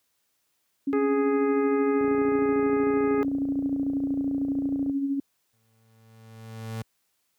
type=tone with tremolo; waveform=sine; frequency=277.2 Hz; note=C#4; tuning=in tune; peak=-22 dBFS; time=0.87-5.2 s; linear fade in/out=5 ms; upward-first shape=sine; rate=13 Hz; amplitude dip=45%
type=harmonic tone; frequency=415.3 Hz; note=G#4; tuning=in tune; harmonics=1 / 2 / 3 / 4 / 5 / 6; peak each=-23 / -37 / -34 / -42 / -41 / -49 dBFS; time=0.93-3.23 s; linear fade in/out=0 ms
type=click train; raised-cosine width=2 ms; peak=-25 dBFS; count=85; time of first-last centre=2.01-4.897 s; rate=29.1 Hz
type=tone with exponential growth; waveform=35% pulse; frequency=112.1 Hz; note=A2; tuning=33 cents sharp; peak=-28 dBFS; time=5.53-6.82 s; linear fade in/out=5 ms; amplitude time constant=280 ms
effects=white hiss -73 dBFS RMS until 7.38 s + high-pass 60 Hz 12 dB/octave